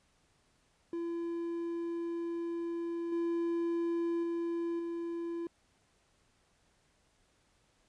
triangle tone with level steps, 338.5 Hz, E4, 46 cents sharp, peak -32 / -28 / -30 / -33 dBFS, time 0.93-5.47 s, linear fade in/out 2 ms, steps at 3.12 / 4.23 / 4.79 s, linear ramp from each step 5 ms, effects pink hiss -71 dBFS RMS until 7.88 s + resampled to 22050 Hz

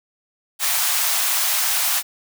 white high-pass noise, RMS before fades -20 dBFS, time 0.59-2.03 s, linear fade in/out 50 ms, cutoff 650 Hz, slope 48 dB/octave, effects none

